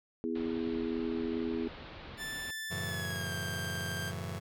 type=harmonic tone; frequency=82.41 Hz; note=E2; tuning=in tune; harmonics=3 / 4 / 5; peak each=-35 / -36 / -37 dBFS; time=0.24-1.68 s; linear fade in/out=0 ms
type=low-pass noise; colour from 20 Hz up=pink; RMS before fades=-47 dBFS; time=0.35-2.51 s; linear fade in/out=5 ms; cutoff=4300 Hz; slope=48 dB/octave
type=tone with pitch glide; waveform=sawtooth; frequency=1760 to 1586.2 Hz; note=A6 to G6; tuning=0 to +20 cents; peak=-34 dBFS; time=2.17-4.13 s; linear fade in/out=50 ms; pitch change=-180 cents; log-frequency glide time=2.82-3.32 s
type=chord; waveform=sawtooth; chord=F# minor seventh; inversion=none; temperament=just; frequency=92.5 / 111 / 138.75 / 166.5 Hz; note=F#2 / A2 / C#3 / E3; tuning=0 / +16 / +2 / +18 cents; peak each=-36 / -40 / -39 / -38 dBFS; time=2.7-4.4 s; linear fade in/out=20 ms
effects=none